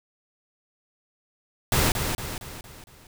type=noise with echo; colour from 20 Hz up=pink; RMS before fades=-21 dBFS; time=1.72-1.92 s; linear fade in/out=2 ms; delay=230 ms; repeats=5; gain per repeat=-6 dB; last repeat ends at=3.07 s; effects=none